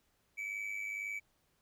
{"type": "tone with amplitude modulation", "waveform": "triangle", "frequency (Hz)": 2293, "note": "D7", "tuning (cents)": -42, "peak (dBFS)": -33, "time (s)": [0.37, 1.2], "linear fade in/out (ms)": 20, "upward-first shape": "sine", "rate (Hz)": 102, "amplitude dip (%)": 60, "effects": ["pink hiss -75 dBFS RMS until 1.61 s"]}